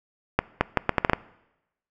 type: accelerating click train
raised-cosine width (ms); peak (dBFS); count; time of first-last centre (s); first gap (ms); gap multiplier
0.5; -3; 8; 0.39-1.133; 220; 0.74
effects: noise-tail reverb RT60 0.9 s tail -21 dB re dry